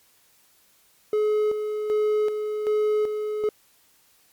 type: tone with tremolo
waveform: triangle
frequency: 424.9 Hz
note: G#4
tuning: 40 cents sharp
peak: -17 dBFS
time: 1.13-3.49 s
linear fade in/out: 2 ms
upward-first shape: square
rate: 1.3 Hz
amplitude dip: 50%
effects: white hiss -60 dBFS RMS until 4.32 s + MP3 96 kbps